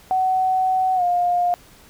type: tone with pitch glide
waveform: sine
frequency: 750 to 707.9 Hz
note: F#5 to F5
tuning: +23 to +23 cents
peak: -16 dBFS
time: 0.11-1.54 s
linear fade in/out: 0 ms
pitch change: -100 cents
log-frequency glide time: 0.95-1.03 s
effects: pink hiss -49 dBFS RMS until 1.89 s